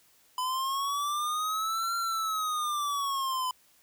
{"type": "linear two-way sweep", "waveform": "square", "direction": "up then down", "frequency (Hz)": [1003, 1376, 1006], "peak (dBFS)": -29, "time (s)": [0.38, 3.51], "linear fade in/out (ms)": 2, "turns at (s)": 1.96, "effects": ["white hiss -63 dBFS RMS until 3.82 s"]}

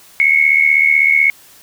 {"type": "tone with amplitude modulation", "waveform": "sine", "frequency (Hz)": 2195, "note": "C#7", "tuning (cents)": -18, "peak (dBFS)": -5, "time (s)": [0.2, 1.3], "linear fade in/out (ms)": 0, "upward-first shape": "sine", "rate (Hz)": 76, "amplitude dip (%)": 75, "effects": ["white hiss -44 dBFS RMS until 1.62 s"]}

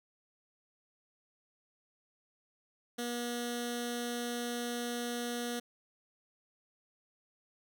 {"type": "tone with notch filter", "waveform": "10% pulse", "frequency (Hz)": 240, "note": "B3", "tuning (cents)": -49, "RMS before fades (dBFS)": -37, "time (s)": [2.98, 5.6], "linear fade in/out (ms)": 10, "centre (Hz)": 1000, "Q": 0.9, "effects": []}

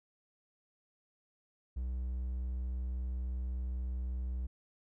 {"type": "tone", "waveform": "triangle", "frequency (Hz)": 62.6, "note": "B1", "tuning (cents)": 24, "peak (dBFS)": -32, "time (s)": [1.76, 4.47], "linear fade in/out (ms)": 10, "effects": []}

